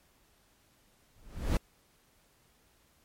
brown noise with exponential growth, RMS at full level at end -22 dBFS, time 1.16-1.57 s, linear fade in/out 2 ms, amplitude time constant 88 ms, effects pink hiss -67 dBFS RMS until 3.04 s + MP3 64 kbps

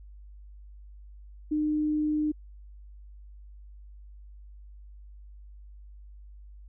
sine tone, 303.5 Hz, D#4, 43 cents flat, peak -24 dBFS, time 1.51-2.32 s, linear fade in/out 10 ms, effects added 50 Hz sine -45 dBFS peak until 6.68 s

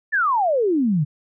sine exponential sweep, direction down, 1813 to 138.59 Hz, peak -16 dBFS, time 0.12-1.05 s, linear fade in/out 20 ms, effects none

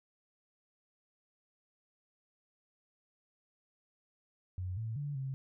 sine tone with pitch steps, 91.6 / 111.8 / 144.5 / 133.9 Hz, F#2 / A2 / D3 / C3, -17 / +28 / -28 / +40 cents, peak -35 dBFS, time 4.58-5.34 s, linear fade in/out 0 ms, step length 190 ms, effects none

